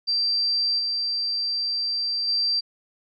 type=tone with level steps; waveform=sine; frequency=4699 Hz; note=D8; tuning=in tune; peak=-20 / -23 / -20 dBFS; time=0.07-2.61 s; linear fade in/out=20 ms; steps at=0.78 / 2.27 s; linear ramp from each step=20 ms; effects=none